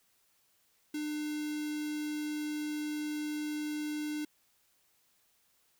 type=tone with notch filter; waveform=square; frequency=300.9 Hz; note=D4; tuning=42 cents sharp; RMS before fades=-36 dBFS; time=0.94-4.25 s; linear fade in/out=5 ms; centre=990 Hz; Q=1.1; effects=white hiss -71 dBFS RMS until 5.79 s